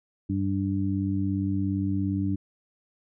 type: harmonic tone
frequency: 97.3 Hz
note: G2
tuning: 12 cents flat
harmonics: 1 / 2 / 3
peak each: -28 / -29 / -28 dBFS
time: 0.29-2.36 s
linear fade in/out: 10 ms
effects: none